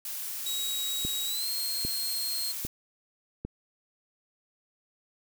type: noise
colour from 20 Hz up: blue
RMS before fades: -36 dBFS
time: 0.05-2.67 s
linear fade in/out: 2 ms
type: tone with pitch glide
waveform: sawtooth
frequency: 3825 to 4220 Hz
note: A#7 to C8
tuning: +44 to +14 cents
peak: -28 dBFS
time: 0.46-2.52 s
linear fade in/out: 5 ms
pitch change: +170 cents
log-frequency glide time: 1.25-1.49 s
type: click train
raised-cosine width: 3 ms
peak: -21 dBFS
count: 4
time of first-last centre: 1.05-3.45 s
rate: 1.25 Hz
effects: none